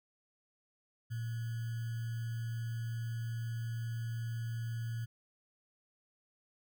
sine tone with sample-and-hold, 115.3 Hz, A#2, 19 cents flat, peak -35 dBFS, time 1.1-5.06 s, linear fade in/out 20 ms, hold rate 1575 Hz, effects none

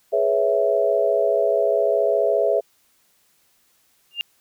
sine chord, C# minor seventh, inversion second, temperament equal with one note detuned, 419.6 / 493.9 / 554.4 / 659.3 Hz, G#4 / B4 / C#5 / E5, +18 / 0 / 0 / 0 cents, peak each -22 / -25 / -22 / -20 dBFS, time 0.12-2.61 s, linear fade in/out 20 ms
sine tone with exponential growth, 2804 Hz, F7, 6 cents sharp, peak -17 dBFS, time 4.11-4.21 s, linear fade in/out 0 ms, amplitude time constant 20 ms
effects white hiss -62 dBFS RMS until 4.4 s

